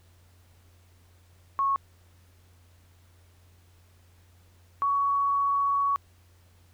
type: tone pair in turn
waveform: sine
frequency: 1100 / 1121.2 Hz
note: C#6 / C#6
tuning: -14 / +19 cents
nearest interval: unison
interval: 33 cents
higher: second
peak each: -22 dBFS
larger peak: neither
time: 1.59-1.76 / 4.82-5.96 s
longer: second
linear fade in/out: 0 ms
effects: added 88 Hz sine -56 dBFS peak until 6.73 s + pink hiss -64 dBFS RMS until 6.73 s